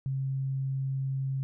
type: tone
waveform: sine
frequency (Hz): 134.5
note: C3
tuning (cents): +48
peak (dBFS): -28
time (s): 0.06-1.43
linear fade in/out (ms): 0
effects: none